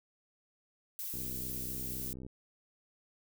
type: noise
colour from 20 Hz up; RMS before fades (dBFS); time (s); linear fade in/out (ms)
violet; -40; 0.99-2.13; 0
type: click train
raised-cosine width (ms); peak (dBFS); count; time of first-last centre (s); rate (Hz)
3; -33; 73; 1.14-2.265; 64
effects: none